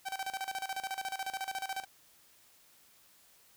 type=tone with tremolo; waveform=sawtooth; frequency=772 Hz; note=G5; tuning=27 cents flat; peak=-30 dBFS; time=0.05-1.85 s; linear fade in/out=20 ms; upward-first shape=square; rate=14 Hz; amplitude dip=80%; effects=white hiss -63 dBFS RMS until 3.56 s